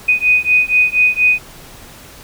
sine beating tone pair, 2489 / 2493.2 Hz, D#7 / D#7, 0 / +3 cents, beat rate 4.2 Hz, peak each -13 dBFS, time 0.08-1.39 s, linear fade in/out 10 ms, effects pink hiss -38 dBFS RMS until 2.23 s

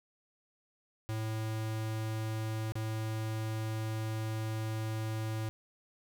square tone with dropouts, 110 Hz, A2, in tune, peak -34 dBFS, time 1.09-5.49 s, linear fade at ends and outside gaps 0 ms, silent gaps 2.721-2.755 s, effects none

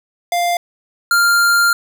square tone pair in turn, 698 / 1396 Hz, F5 / F6, -1 / -1 cents, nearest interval octave, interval 1200 cents, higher second, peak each -15 / -11 dBFS, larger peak second, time 0.32-0.57 / 1.11-1.73 s, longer second, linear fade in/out 2 ms, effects none

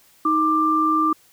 sine tone pair together, 313.6 / 1184 Hz, D#4 / D6, +14 / +14 cents, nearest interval octave + major seventh, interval 2300 cents, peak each -21 / -17 dBFS, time 0.25-1.13 s, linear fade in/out 5 ms, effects white hiss -55 dBFS RMS until 1.32 s

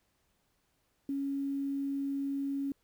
sine tone with quantisation, 277.2 Hz, C#4, in tune, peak -31 dBFS, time 1.09-2.72 s, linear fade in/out 2 ms, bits 10, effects pink hiss -75 dBFS RMS until 2.83 s

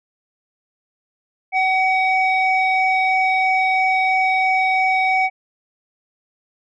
sine tone pair together, 755 / 2262 Hz, F#5 / C#7, +35 / +34 cents, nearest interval octave + perfect fifth, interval 1899 cents, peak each -15 / -16 dBFS, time 1.52-5.3 s, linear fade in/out 50 ms, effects tanh soft clip ceiling -11 dBFS

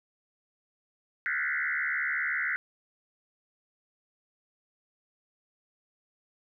sine tone with frequency modulation, 1749 Hz, A6, 11 cents flat, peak -27 dBFS, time 1.26-2.56 s, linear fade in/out 0 ms, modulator 72.9 Hz, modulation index 4.5, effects none

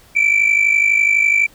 sine tone pair together, 2303 / 2355 Hz, D7 / D7, -34 / +4 cents, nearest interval unison, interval 38 cents, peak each -12 dBFS, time 0.15-1.47 s, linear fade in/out 20 ms, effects tanh soft clip ceiling -8 dBFS + pink hiss -48 dBFS RMS until 1.54 s

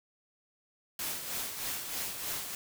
white noise with tremolo, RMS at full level -35 dBFS, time 0.99-2.55 s, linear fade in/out 2 ms, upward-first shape sine, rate 3.2 Hz, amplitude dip 50%, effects none

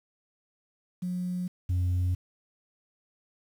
sine tone pair in turn, 180 / 90.18 Hz, F#3 / F#2, -47 / -44 cents, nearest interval octave, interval 1197 cents, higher first, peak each -28 / -21 dBFS, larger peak second, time 1.02-1.48 / 1.69-2.15 s, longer neither, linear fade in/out 10 ms, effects tanh soft clip ceiling -23 dBFS + 9-bit

